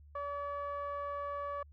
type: tone with low-pass filter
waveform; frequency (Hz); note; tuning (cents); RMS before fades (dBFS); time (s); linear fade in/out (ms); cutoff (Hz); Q
sawtooth; 572; D5; -46; -39; 0.15-1.63; 5; 1200; 3.1
effects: added 73 Hz sine -54 dBFS peak until 1.72 s